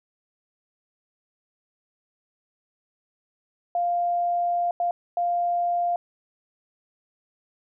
sine tone bursts at uneven times, 698.5 Hz, F5, in tune, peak -21 dBFS, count 3, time 3.75-4.71 / 4.8-4.91 / 5.17-5.96 s, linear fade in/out 2 ms, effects none

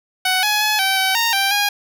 10% pulse tone with pitch steps, 746 / 841 / 851 / 771 / 763 / 925 / 785 / 818 Hz, F#5 / G#5 / G#5 / G5 / G5 / A#5 / G5 / G#5, +14 / +22 / +42 / -29 / -47 / -14 / +2 / -26 cents, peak -7 dBFS, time 0.25-1.69 s, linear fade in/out 5 ms, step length 180 ms, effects none

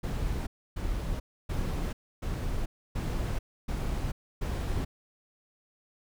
brown noise bursts, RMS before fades -31 dBFS, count 7, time 0.03-4.85 s, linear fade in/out 10 ms, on 440 ms, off 290 ms, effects none

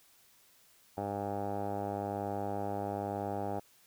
10% pulse tone with low-pass filter, 101 Hz, G#2, 48 cents flat, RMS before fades -36 dBFS, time 0.97-3.6 s, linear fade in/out 10 ms, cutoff 830 Hz, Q 6.2, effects white hiss -64 dBFS RMS until 3.86 s

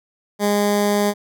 15% pulse tone with notch filter, 205.3 Hz, G#3, 20 cents flat, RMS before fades -18 dBFS, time 0.39-1.14 s, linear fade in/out 50 ms, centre 2600 Hz, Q 1.9, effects none

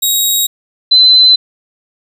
15% pulse / sine tone pair in turn, 3797 / 4045 Hz, A#7 / B7, +31 / +41 cents, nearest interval minor second, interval 110 cents, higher second, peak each -3 dBFS, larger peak neither, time 0.02-0.47 / 0.91-1.36 s, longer neither, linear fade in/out 10 ms, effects none

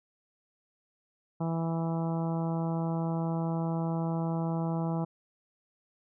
harmonic tone, 164.81 Hz, E3, in tune, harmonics 1 / 2 / 3 / 4 / 5 / 6 / 7 / 8, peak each -29 / -37 / -41 / -40 / -40 / -44 / -49 / -50 dBFS, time 1.4-5.05 s, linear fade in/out 10 ms, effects none

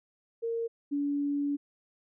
sine tone pair in turn, 460.9 / 286.1 Hz, A#4 / D4, -20 / -45 cents, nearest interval minor sixth, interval 825 cents, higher first, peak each -29 / -27 dBFS, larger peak second, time 0.42-0.68 / 0.91-1.57 s, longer second, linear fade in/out 20 ms, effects none

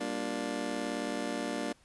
25% pulse chord, G minor seventh, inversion none, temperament just, 196 / 235.2 / 294 / 352.8 Hz, G3 / Bb3 / D4 / F4, 0 / +16 / +2 / +18 cents, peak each -38 / -34 / -33 / -39 dBFS, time 0-1.73 s, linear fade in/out 10 ms, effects pink hiss -64 dBFS RMS until 1.84 s + resampled to 24000 Hz

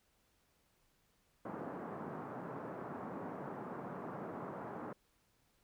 pink band-pass noise, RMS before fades -45 dBFS, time 1.45-4.93 s, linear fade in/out 5 ms, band 150 to 1300 Hz, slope 24 dB/octave, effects pink hiss -75 dBFS RMS until 5.63 s

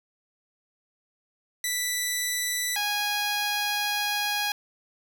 10% pulse tone pair in turn, 1975.5 / 825.6 Hz, B6 / G#5, 0 / -10 cents, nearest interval octave + minor third, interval 1510 cents, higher first, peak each -17 dBFS, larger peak neither, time 1.64-2.76 / 2.76-4.52 s, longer second, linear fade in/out 2 ms, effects 8-bit

